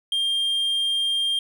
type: tone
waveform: triangle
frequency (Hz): 3200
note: G7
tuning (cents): +35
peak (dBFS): -19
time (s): 0.12-1.39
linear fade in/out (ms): 2
effects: none